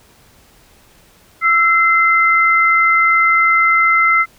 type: tone pair together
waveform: sine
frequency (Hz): 1329.9 / 2067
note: E6 / C7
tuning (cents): +15 / -22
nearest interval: minor sixth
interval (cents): 763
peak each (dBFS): -12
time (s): 1.41-4.26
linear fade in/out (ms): 50
effects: pink hiss -49 dBFS RMS until 4.38 s